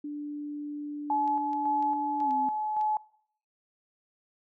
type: tone with pitch glide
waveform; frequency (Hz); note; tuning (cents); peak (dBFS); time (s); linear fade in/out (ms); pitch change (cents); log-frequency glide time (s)
sine; 293.7 to 263.2; D4 to C4; 0 to +10; -33; 0.04-2.49; 5; -190; 2.23-2.31
type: tone with tremolo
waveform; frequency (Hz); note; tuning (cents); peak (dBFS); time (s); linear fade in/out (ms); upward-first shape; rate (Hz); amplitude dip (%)
sine; 855; A5; -50; -24; 1.1-2.97; 2; square; 1.8; 35
type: clicks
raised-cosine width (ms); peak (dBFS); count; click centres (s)
0.2; -34; 6; 1.277 / 1.532 / 1.826 / 2.203 / 2.309 / 2.812
effects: noise-tail reverb RT60 0.6 s tail -22 dB re dry